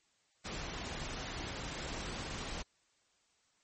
pink noise, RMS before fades -41 dBFS, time 0.44-2.63 s, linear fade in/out 20 ms, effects white hiss -73 dBFS RMS until 3.63 s + MP3 32 kbps

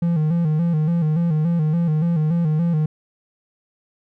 triangle tone with vibrato, 162.1 Hz, E3, 29 cents flat, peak -14 dBFS, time 0.02-2.86 s, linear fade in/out 5 ms, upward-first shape square, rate 3.5 Hz, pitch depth 88 cents each way, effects none

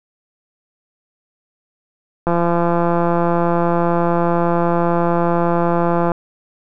click train, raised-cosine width 1 ms, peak -4 dBFS, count 659, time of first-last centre 2.27-6.118 s, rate 171 Hz, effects none

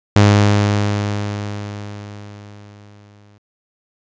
sawtooth tone with exponential decay, 102.9 Hz, G#2, 16 cents flat, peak -3 dBFS, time 0.16-3.38 s, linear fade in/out 0 ms, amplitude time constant 700 ms, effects resampled to 16000 Hz

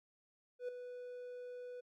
triangle tone with ADSR envelope, 493.9 Hz, B4, in tune, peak -34 dBFS, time 0.59-1.81 s, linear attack 95 ms, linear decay 5 ms, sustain -9 dB, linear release 13 ms, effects MP3 64 kbps

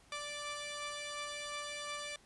10% pulse tone pair together, 586.9 / 1171 Hz, D5 / D6, -1 / -5 cents, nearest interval octave, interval 1196 cents, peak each -34 / -36 dBFS, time 0.12-2.16 s, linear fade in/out 2 ms, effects pink hiss -64 dBFS RMS until 2.25 s + resampled to 24000 Hz

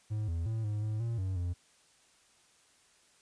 triangle tone with pitch steps, 107.1 / 83.4 / 111.6 / 105.2 / 107.8 / 116.1 / 94.5 / 87.9 Hz, A2 / E2 / A2 / G#2 / A2 / A#2 / F#2 / F2, -46 / +21 / +25 / +23 / -35 / -7 / +37 / +12 cents, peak -29 dBFS, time 0.1-1.54 s, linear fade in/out 20 ms, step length 180 ms, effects white hiss -65 dBFS RMS until 3.21 s + resampled to 22050 Hz

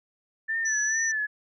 sine tone with vibrato, 1760 Hz, A6, in tune, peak -25 dBFS, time 0.48-1.27 s, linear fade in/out 20 ms, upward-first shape sine, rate 2.3 Hz, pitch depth 60 cents each way
sine tone, 5920 Hz, F#8, in tune, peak -27 dBFS, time 0.65-1.12 s, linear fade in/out 10 ms
effects none

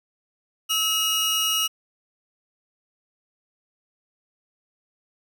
sawtooth tone pair together, 1300 / 2878 Hz, E6 / F#7, -24 / -49 cents, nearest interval octave + major second, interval 1375 cents, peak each -26 / -18 dBFS, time 0.69-1.68 s, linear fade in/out 20 ms, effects none

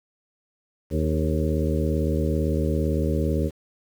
harmonic tone with a mistuned harmonic, 77.78 Hz, D#2, in tune, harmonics 1 / 2 / 3 / 4 / 5 / 6 / 7, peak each -24 / -27 / -29 / -30 / -31 / -32 / -32 dBFS, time 0.9-3.51 s, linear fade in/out 50 ms, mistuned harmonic 5, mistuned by +45 cents, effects 8-bit

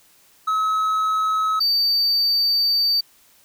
triangle tone pair in turn, 1285 / 4610 Hz, E6 / D8, -45 / -33 cents, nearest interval octave + minor seventh, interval 2212 cents, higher second, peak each -16 / -15 dBFS, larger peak second, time 0.47-1.6 / 1.6-3.01 s, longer second, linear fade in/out 10 ms, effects white hiss -55 dBFS RMS until 3.44 s

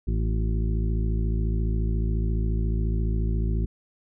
harmonic tone with a mistuned harmonic, 54.3 Hz, A1, 22 cents flat, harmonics 1 / 2 / 3 / 4 / 6 / 7, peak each -23 / -29 / -33 / -35 / -39 / -40 dBFS, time 0.07-3.66 s, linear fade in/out 10 ms, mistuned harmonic 4, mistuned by +56 cents, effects none

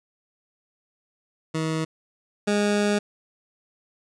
20% pulse tone pair in turn, 159.3 / 206.2 Hz, D#3 / G#3, +41 / -12 cents, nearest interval major third, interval 447 cents, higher second, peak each -19 / -15 dBFS, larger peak second, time 1.54-1.85 / 2.47-2.99 s, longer second, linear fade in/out 10 ms, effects resampled to 22050 Hz

